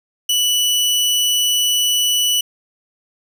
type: tone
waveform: sawtooth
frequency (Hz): 2960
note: F#7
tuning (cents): 0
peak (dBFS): -11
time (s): 0.29-2.41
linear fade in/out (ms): 5
effects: none